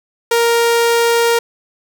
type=tone; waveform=sawtooth; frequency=467.1 Hz; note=A#4; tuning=3 cents sharp; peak=-7 dBFS; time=0.31-1.39 s; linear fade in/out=5 ms; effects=none